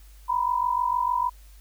sine tone pair together, 957 / 1003.6 Hz, A#5 / B5, +45 / +28 cents, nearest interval minor second, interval 83 cents, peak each -25 / -24 dBFS, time 0.28-1.3 s, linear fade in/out 20 ms, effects added 50 Hz sine -46 dBFS peak until 1.6 s + white hiss -58 dBFS RMS until 1.6 s

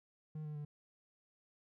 triangle tone with pitch steps, 154.3 / 150.95 / 147.67 Hz, D#3 / D3 / D3, -14 / +48 / +10 cents, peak -39 dBFS, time 0.35-0.65 s, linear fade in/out 5 ms, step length 100 ms, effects none

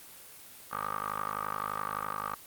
15% pulse tone with band-pass filter, 51.7 Hz, G#1, 7 cents flat, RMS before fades -35 dBFS, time 0.71-2.35 s, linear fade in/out 10 ms, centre 1200 Hz, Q 6.4, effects white hiss -50 dBFS RMS until 2.46 s + Opus 24 kbps

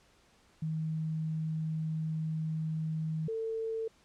sine tone pair in turn, 158.2 / 447.5 Hz, D#3 / A4, +29 / +29 cents, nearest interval octave + tritone, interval 1800 cents, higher second, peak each -31 / -32 dBFS, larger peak first, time 0.62-3.28 / 3.28-3.88 s, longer first, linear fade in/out 5 ms, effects pink hiss -65 dBFS RMS until 4.04 s + low-pass 8000 Hz 12 dB/octave

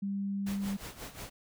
sine tone, 198.3 Hz, G3, 20 cents sharp, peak -31 dBFS, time 0.02-0.77 s, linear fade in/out 10 ms
pink noise with tremolo, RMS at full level -42 dBFS, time 0.46-1.3 s, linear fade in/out 10 ms, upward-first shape sine, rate 5.6 Hz, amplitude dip 75%
effects none

